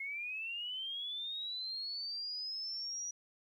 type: linear sweep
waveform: sine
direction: up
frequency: 2148 to 5820 Hz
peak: -38 dBFS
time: 0-3.11 s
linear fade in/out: 5 ms
effects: 12-bit